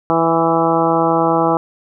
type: harmonic tone with a mistuned harmonic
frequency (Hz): 164.81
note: E3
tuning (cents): 0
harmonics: 1 / 2 / 3 / 4 / 5 / 6 / 7 / 8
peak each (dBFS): -23 / -18 / -19 / -20 / -18 / -22 / -22 / -24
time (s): 0.1-1.57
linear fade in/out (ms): 0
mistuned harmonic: 6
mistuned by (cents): +19
effects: none